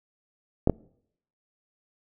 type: clicks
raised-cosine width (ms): 2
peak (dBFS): -6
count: 2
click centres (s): 0.674 / 0.697
effects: noise-tail reverb RT60 0.7 s tail -26 dB re dry